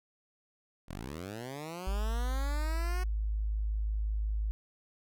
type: linear sweep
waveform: 10% pulse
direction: up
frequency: 36.87 to 370 Hz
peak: -31 dBFS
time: 0.88-3.04 s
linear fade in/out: 10 ms
type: tone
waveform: sine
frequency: 52.8 Hz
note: G#1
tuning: 29 cents sharp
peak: -29 dBFS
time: 1.87-4.51 s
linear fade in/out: 0 ms
effects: none